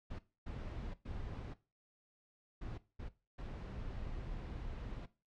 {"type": "noise bursts at uneven times", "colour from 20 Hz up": "brown", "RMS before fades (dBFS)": -44, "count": 6, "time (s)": [[0.1, 0.19], [0.46, 0.94], [1.05, 1.54], [2.61, 2.78], [2.99, 3.09], [3.38, 5.06]], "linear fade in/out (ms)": 10, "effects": ["noise-tail reverb RT60 0.3 s tail -17 dB re dry", "low-pass 4000 Hz 12 dB/octave"]}